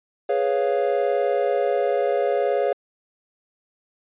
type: chord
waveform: triangle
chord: C# dominant seventh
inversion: second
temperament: equal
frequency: 415.3 / 493.9 / 554.4 / 698.5 Hz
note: G#4 / B4 / C#5 / E#5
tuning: 0 / 0 / 0 / 0 cents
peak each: -22 / -24 / -21 / -24 dBFS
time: 0.29-2.73 s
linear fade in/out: 5 ms
effects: resampled to 8000 Hz